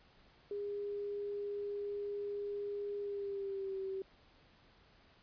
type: tone with pitch glide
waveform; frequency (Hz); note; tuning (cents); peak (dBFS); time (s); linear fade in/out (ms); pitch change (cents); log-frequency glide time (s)
sine; 407.7 to 384.8; G#4 to G4; -32 to -32; -37; 0.51-4.02; 2; -100; 3-3.78
effects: pink hiss -65 dBFS RMS until 5.22 s + resampled to 11025 Hz